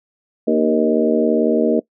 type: harmonic tone with a mistuned harmonic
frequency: 78 Hz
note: D#2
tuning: 5 cents sharp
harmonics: 3 / 4 / 5 / 6 / 7 / 8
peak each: -18 / -20 / -21 / -18 / -28 / -21 dBFS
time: 0.47-1.8 s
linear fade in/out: 10 ms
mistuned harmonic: 4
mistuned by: -34 cents
effects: noise-tail reverb RT60 0.1 s tail -21 dB re dry